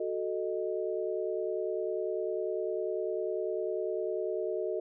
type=chord; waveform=sine; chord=D# diminished; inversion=first; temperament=equal; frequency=370 / 440 / 622.3 Hz; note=F#4 / A4 / D#5; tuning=0 / 0 / 0 cents; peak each=-34 / -34 / -36 dBFS; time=0-4.8 s; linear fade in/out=5 ms; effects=none